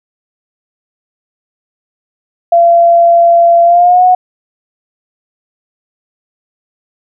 sine tone with pitch glide, 683 to 732 Hz, F5 to F#5, -39 to -19 cents, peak -3 dBFS, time 2.52-4.15 s, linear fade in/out 5 ms, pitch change +120 cents, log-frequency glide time 3.64-4.04 s, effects none

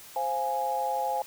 sine chord, F minor, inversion second, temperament equal, 523.3 / 698.5 / 830.6 Hz, C5 / F5 / Ab5, 0 / 0 / 0 cents, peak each -33 / -33 / -28 dBFS, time 0.16-1.22 s, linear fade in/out 2 ms, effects white hiss -48 dBFS RMS until 1.26 s

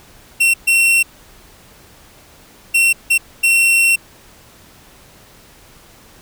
45% pulse tone bursts at uneven times, 2718 Hz, F7, 48 cents flat, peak -10 dBFS, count 5, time 0.4-0.54 / 0.67-1.03 / 2.74-2.93 / 3.1-3.18 / 3.43-3.96 s, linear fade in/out 10 ms, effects pink hiss -45 dBFS RMS until 6.21 s

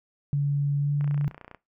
sine tone with pitch glide, 142.8 to 144.63 Hz, D3 to D3, -48 to -26 cents, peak -21 dBFS, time 0.33-1.28 s, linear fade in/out 0 ms, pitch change +22 cents, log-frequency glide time 0.79-0.91 s
click train, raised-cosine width 0.5 ms, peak -28 dBFS, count 17, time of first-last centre 1.01-1.547 s, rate 29.8 Hz
effects noise-tail reverb RT60 0.2 s tail -19 dB re dry

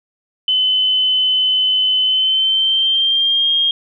sine tone with pitch glide, 3033 to 3232 Hz, F#7 to G#7, +42 to -48 cents, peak -12 dBFS, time 0.48-3.71 s, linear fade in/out 2 ms, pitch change +110 cents, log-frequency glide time 2.03-3.5 s, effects none

